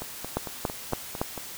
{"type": "two click trains", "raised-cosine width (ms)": 1, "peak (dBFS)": [-11, -20], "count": [4, 7], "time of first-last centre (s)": [[0.37, 1.215], [0.02, 1.377]], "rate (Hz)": [3.55, 4.42], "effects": ["white hiss -40 dBFS RMS until 1.57 s"]}